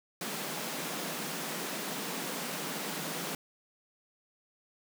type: high-pass noise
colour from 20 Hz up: pink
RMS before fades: -37 dBFS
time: 0.21-3.35 s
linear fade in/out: 2 ms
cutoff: 150 Hz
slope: 96 dB/octave
effects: none